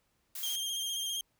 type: noise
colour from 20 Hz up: blue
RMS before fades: -40 dBFS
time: 0.35-0.56 s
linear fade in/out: 5 ms
type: tone with vibrato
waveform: sawtooth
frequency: 3199 Hz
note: G7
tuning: 34 cents sharp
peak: -30 dBFS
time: 0.43-1.21 s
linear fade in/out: 2 ms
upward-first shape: square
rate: 15 Hz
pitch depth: 23 cents each way
effects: pink hiss -75 dBFS RMS until 1.39 s